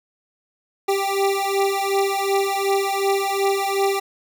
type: beating tone pair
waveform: 25% pulse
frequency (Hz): 392 / 394.7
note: G4 / G4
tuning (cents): 0 / +12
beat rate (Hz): 2.7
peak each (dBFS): -18 / -18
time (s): 0.88-4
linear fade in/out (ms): 10
effects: none